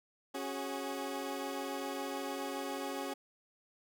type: chord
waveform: 20% pulse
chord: C# suspended fourth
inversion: none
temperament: equal with one note detuned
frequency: 274.5 / 370 / 415.3 Hz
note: C#4 / F#4 / G#4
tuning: -17 / 0 / 0 cents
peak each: -35 / -38 / -38 dBFS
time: 0.34-3.14 s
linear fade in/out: 10 ms
effects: none